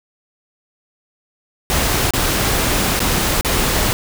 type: noise with dropouts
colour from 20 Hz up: pink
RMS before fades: -17 dBFS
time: 1.7-3.93 s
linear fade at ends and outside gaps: 0 ms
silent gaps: 2.107-2.136 / 2.993-3.003 / 3.41-3.448 s
effects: none